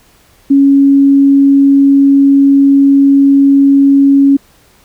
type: tone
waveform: sine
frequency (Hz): 277.2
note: C#4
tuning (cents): 0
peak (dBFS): -3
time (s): 0.5-4.37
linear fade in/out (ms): 10
effects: pink hiss -47 dBFS RMS until 4.84 s